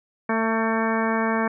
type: harmonic tone with a mistuned harmonic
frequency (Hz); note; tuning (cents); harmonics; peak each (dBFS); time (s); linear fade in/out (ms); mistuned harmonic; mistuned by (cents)
224.2; A3; +33; 1 / 2 / 3 / 4 / 5 / 6 / 7 / 8 / 10; -24 / -28 / -29 / -29 / -29 / -35 / -31 / -32 / -35; 0.29-1.48; 5; 3; -15
effects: none